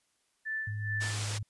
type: tone with tremolo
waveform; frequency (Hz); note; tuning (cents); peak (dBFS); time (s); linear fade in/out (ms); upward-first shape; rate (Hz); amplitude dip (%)
sine; 1760; A6; 0; -31; 0.45-1.17; 20; sine; 2.4; 85
type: tone with vibrato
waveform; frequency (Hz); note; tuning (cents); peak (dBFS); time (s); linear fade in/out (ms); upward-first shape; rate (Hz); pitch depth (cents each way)
sine; 104.9; G#2; +18; -33; 0.67-1.43; 5; sine; 17; 14
type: low-pass noise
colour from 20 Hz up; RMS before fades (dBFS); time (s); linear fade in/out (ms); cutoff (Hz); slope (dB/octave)
white; -39; 1-1.39; 20; 8600; 24
effects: white hiss -74 dBFS RMS until 1.49 s + resampled to 24000 Hz